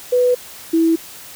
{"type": "tone pair in turn", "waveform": "sine", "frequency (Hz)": [495.2, 327.7], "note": ["B4", "E4"], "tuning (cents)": [5, -10], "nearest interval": "perfect fifth", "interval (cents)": 715, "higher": "first", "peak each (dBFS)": -11, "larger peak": "neither", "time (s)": [[0.12, 0.35], [0.73, 0.96]], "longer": "neither", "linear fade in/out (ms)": 10, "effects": ["white hiss -37 dBFS RMS until 1.35 s"]}